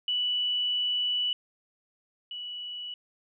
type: tone pair in turn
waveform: sine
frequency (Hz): 2960 / 2946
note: F#7 / F#7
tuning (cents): 0 / -8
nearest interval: unison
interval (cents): 8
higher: first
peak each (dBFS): -25 / -35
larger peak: first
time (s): 0.08-1.33 / 2.31-2.94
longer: first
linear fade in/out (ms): 2
effects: none